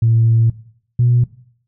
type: tone pair in turn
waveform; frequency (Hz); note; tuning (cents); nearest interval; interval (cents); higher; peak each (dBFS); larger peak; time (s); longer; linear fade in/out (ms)
sine; 114.1 / 121.17; A#2 / B2; -37 / -33; minor second; 104; second; -9; neither; 0.02-0.5 / 0.99-1.24; first; 5
effects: noise-tail reverb RT60 0.6 s tail -18 dB re dry + tanh soft clip ceiling -5 dBFS